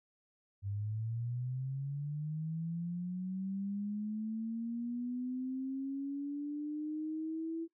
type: linear sweep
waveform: sine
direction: up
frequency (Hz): 97.9 to 331.6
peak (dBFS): -35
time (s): 0.62-7.68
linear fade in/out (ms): 50
effects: noise-tail reverb RT60 0.1 s tail -18 dB re dry